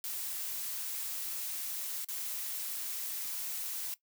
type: noise with dropouts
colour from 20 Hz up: blue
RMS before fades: -38 dBFS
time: 0.04-3.94 s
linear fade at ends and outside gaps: 1 ms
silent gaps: 2.046-2.086 s
effects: noise-tail reverb RT60 0.1 s tail -17 dB re dry